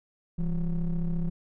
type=ring-modulated tone; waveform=triangle; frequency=93 Hz; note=F#2; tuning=9 cents sharp; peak=-20 dBFS; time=0.38-1.3 s; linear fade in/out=10 ms; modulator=75.8 Hz; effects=none